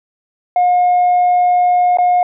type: tone with dropouts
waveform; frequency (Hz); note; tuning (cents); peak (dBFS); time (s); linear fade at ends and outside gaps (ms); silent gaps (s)
sine; 717; F5; +45; -7; 0.56-2.23; 2; 1.972-1.985
effects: tanh soft clip ceiling -7 dBFS